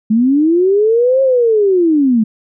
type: linear two-way sweep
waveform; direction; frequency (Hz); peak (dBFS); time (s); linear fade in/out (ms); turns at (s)
sine; up then down; 210 to 541 to 210; -8; 0.1-2.24; 10; 1.22
effects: none